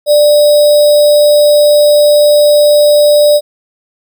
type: tone with sample-and-hold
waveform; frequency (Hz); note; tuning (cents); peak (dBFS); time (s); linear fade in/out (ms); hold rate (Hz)
sine; 591; D5; +11; -3; 0.06-3.41; 50; 4410
effects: none